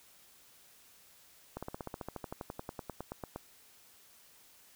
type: slowing click train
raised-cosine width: 1 ms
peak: -25 dBFS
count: 22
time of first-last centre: 1.57-3.36 s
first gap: 56 ms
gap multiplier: 1.04
effects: white hiss -61 dBFS RMS until 4.75 s